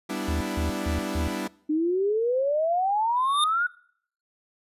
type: chord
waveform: sawtooth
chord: E minor seventh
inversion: first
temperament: equal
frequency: 196 / 246.9 / 293.7 / 329.6 Hz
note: G3 / B3 / D4 / E4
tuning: 0 / 0 / 0 / 0 cents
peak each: -30 / -31 / -29 / -30 dBFS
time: 0.09-1.48 s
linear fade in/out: 10 ms
type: tone bursts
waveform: triangle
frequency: 77.78 Hz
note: D#2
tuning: in tune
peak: -23 dBFS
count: 4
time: 0.28-1.28 s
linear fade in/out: 5 ms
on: 130 ms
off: 160 ms
type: exponential sweep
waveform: sine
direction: up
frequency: 298.6 to 1480 Hz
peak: -21 dBFS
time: 1.69-3.67 s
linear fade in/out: 10 ms
type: tone with exponential growth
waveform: square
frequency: 3638 Hz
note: A#7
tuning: 43 cents flat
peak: -20 dBFS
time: 3.16-3.44 s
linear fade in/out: 2 ms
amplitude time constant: 59 ms
effects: noise-tail reverb RT60 0.6 s tail -22 dB re dry + resampled to 32000 Hz